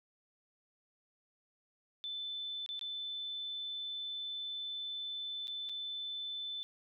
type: tone with dropouts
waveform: sine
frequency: 3520 Hz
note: A7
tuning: in tune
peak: -38 dBFS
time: 2.04-6.63 s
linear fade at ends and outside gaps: 0 ms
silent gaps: 2.662-2.69 / 2.793-2.812 / 5.472-5.48 / 5.69-5.695 s
effects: none